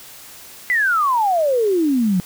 sine exponential sweep, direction down, 2040 to 173.8 Hz, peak -14 dBFS, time 0.7-2.2 s, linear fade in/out 0 ms, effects white hiss -40 dBFS RMS until 2.25 s

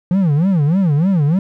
triangle tone with vibrato, 167.8 Hz, E3, 31 cents sharp, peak -9 dBFS, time 0.11-1.39 s, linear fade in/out 2 ms, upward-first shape sine, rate 3.3 Hz, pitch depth 290 cents each way, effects none

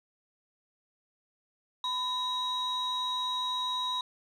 sine tone pair together, 1005 / 3827 Hz, B5 / A#7, +30 / +45 cents, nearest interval octave + major seventh, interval 2315 cents, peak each -31 / -30 dBFS, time 1.84-4.01 s, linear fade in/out 2 ms, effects tanh soft clip ceiling -25 dBFS

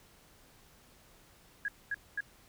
sine tone bursts, 1654 Hz, G#6, 8 cents flat, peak -31 dBFS, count 3, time 1.65-2.206 s, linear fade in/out 2 ms, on 32 ms, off 230 ms, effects pink hiss -61 dBFS RMS until 2.48 s

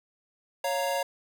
square chord, Bb minor, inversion first, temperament equal, 554.4 / 698.5 / 932.3 Hz, Db5 / F5 / Bb5, 0 / 0 / 0 cents, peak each -30 / -33 / -33 dBFS, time 0.64-1.03 s, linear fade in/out 5 ms, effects none

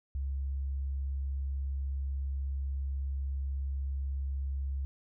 sine tone, 68.2 Hz, C#2, 28 cents flat, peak -31 dBFS, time 0.15-4.85 s, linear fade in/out 0 ms, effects none

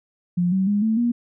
sine tone with pitch steps, 176.4 / 190.16 / 205 / 221 / 238.2 Hz, F3 / F#3 / G#3 / A3 / A#3, +18 / +48 / -22 / +8 / +38 cents, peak -17 dBFS, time 0.37-1.12 s, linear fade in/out 10 ms, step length 150 ms, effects none

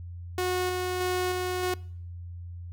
sawtooth tone with tremolo, 364.5 Hz, F#4, 26 cents flat, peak -22 dBFS, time 0.38-1.74 s, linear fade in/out 2 ms, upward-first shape square, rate 1.6 Hz, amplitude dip 25%, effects noise-tail reverb RT60 0.6 s tail -23 dB re dry + added 87 Hz sine -37 dBFS peak until 2.72 s

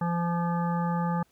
harmonic tone, 171.8 Hz, F3, 28 cents flat, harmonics 1 / 3 / 5 / 7 / 9 / 10, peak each -26 / -37 / -32 / -36 / -47 / -46 dBFS, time 0.01-1.23 s, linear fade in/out 5 ms, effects pink hiss -67 dBFS RMS until 1.31 s

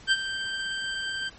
25% pulse tone with ADSR envelope, 1567 Hz, G6, 1 cent flat, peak -13 dBFS, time 0.07-1.3 s, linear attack 45 ms, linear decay 43 ms, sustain -12 dB, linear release 19 ms, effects pink hiss -50 dBFS RMS until 1.38 s + MP3 32 kbps

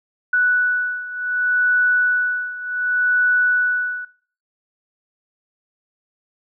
sine beating tone pair, 1480 / 1480.67 Hz, F#6 / F#6, 0 / +1 cents, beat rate 0.67 Hz, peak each -18 / -21 dBFS, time 0.33-4.05 s, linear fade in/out 5 ms, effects noise-tail reverb RT60 0.5 s tail -20 dB re dry

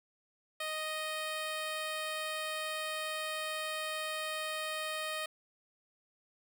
10% pulse tone, 622.3 Hz, D#5, in tune, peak -27 dBFS, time 0.6-5.26 s, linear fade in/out 5 ms, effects none

